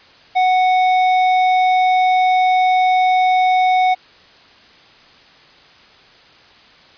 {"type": "tone with hard clipping", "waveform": "sine", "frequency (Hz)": 740, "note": "F#5", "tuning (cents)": 0, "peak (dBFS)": -13, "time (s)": [0.35, 3.95], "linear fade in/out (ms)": 20, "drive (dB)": 9, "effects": ["white hiss -46 dBFS RMS until 6.97 s", "resampled to 11025 Hz"]}